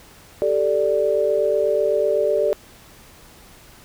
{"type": "chord", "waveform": "sine", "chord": "G suspended second", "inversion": "none", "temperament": "equal", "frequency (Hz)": [392, 440, 587.3], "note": ["G4", "A4", "D5"], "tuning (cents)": [0, 0, 0], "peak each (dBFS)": [-23, -21, -19], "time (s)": [0.42, 2.53], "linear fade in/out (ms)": 0, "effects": ["pink hiss -47 dBFS RMS until 3.84 s"]}